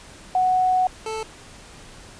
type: tone pair in turn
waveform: sine / 25% pulse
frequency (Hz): 740 / 440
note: F#5 / A4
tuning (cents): 0 / 0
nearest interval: major sixth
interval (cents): 900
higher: first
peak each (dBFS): -16 / -23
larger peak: first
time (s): 0.35-0.87 / 1.06-1.23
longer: first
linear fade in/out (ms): 2
effects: pink hiss -44 dBFS RMS until 2.19 s + resampled to 22050 Hz